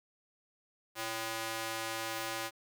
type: tone with high-pass filter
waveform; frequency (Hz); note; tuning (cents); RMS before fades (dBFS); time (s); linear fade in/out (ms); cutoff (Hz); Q
square; 112.4; A2; +37; -38; 0.95-2.51; 50; 660; 0.52
effects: none